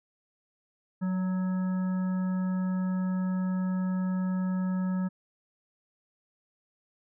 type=harmonic tone with a mistuned harmonic; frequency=185 Hz; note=F#3; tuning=in tune; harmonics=1 / 3 / 5 / 7 / 9; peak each=-26 / -45 / -46 / -47 / -50 dBFS; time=1.01-5.09 s; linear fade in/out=20 ms; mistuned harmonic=3; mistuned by=+27 cents; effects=none